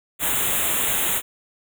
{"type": "band-stop noise", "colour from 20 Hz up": "white", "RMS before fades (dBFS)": -22, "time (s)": [0.19, 1.22], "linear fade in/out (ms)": 50, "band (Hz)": [3800, 6700], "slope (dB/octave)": 96, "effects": []}